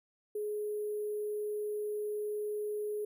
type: tone with sample-and-hold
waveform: sine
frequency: 419.5 Hz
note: G#4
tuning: 17 cents sharp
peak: -33 dBFS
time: 0.35-3.05 s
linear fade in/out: 5 ms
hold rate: 11025 Hz
effects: none